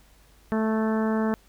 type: harmonic tone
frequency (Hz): 219.6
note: A3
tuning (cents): -3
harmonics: 1 / 2 / 3 / 4 / 5 / 6 / 7 / 8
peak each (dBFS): -23 / -29 / -33 / -35 / -37 / -39 / -40 / -41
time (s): 0.52-1.34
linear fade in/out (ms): 0
effects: added 50 Hz sine -56 dBFS peak until 1.48 s + pink hiss -59 dBFS RMS until 1.48 s